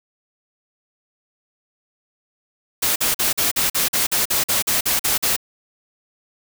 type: noise bursts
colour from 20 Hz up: white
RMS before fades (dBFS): -19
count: 14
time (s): 2.82-5.365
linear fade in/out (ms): 10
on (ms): 140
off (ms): 45
effects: none